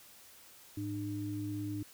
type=tone pair together; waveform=sine; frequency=106.72 / 301.6 Hz; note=G#2 / D4; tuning=+48 / +46 cents; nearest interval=octave + tritone; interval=1798 cents; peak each=-39 / -37 dBFS; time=0.77-1.83 s; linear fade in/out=5 ms; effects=white hiss -57 dBFS RMS until 1.93 s